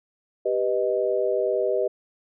sine chord, G augmented, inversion none, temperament equal, 392 / 493.9 / 622.3 Hz, G4 / B4 / D#5, 0 / 0 / 0 cents, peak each -25 dBFS, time 0.45-1.88 s, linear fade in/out 10 ms, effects none

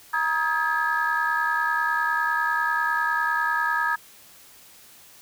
sine tone cluster, 944 / 1263 / 1631 / 1701 Hz, A#5 / D#6 / G#6 / G#6, +22 / +26 / -32 / +41 cents, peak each -26 dBFS, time 0.13-3.96 s, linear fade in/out 10 ms, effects tanh soft clip ceiling -13 dBFS + white hiss -50 dBFS RMS until 5.21 s

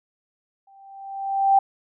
sine tone with exponential growth, 784 Hz, G5, in tune, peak -11 dBFS, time 0.67-1.59 s, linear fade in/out 5 ms, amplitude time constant 200 ms, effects none

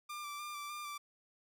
sawtooth tone with vibrato, 1183 Hz, D6, 12 cents sharp, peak -38 dBFS, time 0.09-0.98 s, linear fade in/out 10 ms, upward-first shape square, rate 3.3 Hz, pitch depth 20 cents each way, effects none

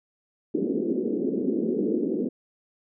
white band-pass noise, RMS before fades -26 dBFS, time 0.54-2.29 s, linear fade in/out 10 ms, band 200 to 430 Hz, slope 48 dB/octave, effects none

